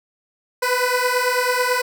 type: beating tone pair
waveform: 15% pulse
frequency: 493.9 / 503 Hz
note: B4 / B4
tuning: 0 / +32 cents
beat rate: 9.1 Hz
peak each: -14 dBFS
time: 0.62-1.82 s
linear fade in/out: 10 ms
effects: none